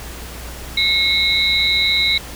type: tone cluster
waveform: sine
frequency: 2176 / 3786 / 3976 Hz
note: C#7 / A#7 / B7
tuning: -33 / +26 / +11 cents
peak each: -18 dBFS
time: 0.77-2.18 s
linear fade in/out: 5 ms
effects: added 60 Hz sine -33 dBFS peak until 2.35 s + pink hiss -34 dBFS RMS until 2.35 s